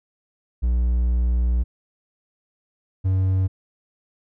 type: tone pair in turn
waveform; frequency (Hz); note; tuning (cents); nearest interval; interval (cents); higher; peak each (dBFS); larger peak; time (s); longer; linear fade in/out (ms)
triangle; 60 / 94.36; B1 / F#2; -49 / +34; minor sixth; 783; second; -15; neither; 0.62-1.64 / 3.04-3.48; first; 20
effects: none